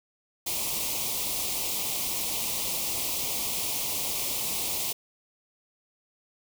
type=band-stop noise; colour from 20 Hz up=white; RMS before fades=-30 dBFS; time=0.46-4.93 s; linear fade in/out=10 ms; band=1100 to 2200 Hz; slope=48 dB/octave; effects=none